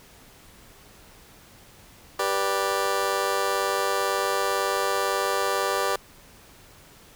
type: chord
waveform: 20% pulse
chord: G major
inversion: none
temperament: just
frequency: 392 / 490 / 588 Hz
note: G4 / B4 / D5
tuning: 0 / -14 / +2 cents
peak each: -23 dBFS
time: 2.19-5.96 s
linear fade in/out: 5 ms
effects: pink hiss -51 dBFS RMS until 7.15 s